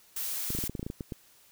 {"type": "noise", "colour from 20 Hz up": "blue", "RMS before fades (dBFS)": -34, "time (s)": [0.16, 0.68], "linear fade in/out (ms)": 5}
{"type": "clicks", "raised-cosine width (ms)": 3, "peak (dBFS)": -22, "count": 12, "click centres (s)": [0.504, 0.55, 0.588, 0.639, 0.696, 0.752, 0.795, 0.829, 0.865, 0.901, 1.008, 1.122]}
{"effects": ["white hiss -60 dBFS RMS until 1.51 s"]}